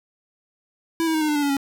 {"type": "tone with pitch steps", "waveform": "square", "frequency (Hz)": [329.6, 321.5, 313.6, 305.9, 298.4, 291.1, 284, 277], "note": ["E4", "E4", "D#4", "D#4", "D4", "D4", "C#4", "C#4"], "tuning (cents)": [0, -43, 14, -29, 28, -15, 42, -1], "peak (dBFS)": -20, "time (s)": [1, 1.568], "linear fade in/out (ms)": 0, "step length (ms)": 71, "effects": []}